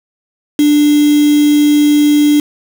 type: tone with quantisation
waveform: sine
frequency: 295.1 Hz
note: D4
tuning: 8 cents sharp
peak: -6 dBFS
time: 0.59-2.4 s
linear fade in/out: 2 ms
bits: 3
effects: none